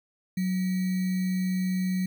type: tone with sample-and-hold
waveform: sine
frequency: 185 Hz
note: F#3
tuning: in tune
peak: -24 dBFS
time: 0.37-2.06 s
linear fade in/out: 5 ms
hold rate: 2100 Hz
effects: none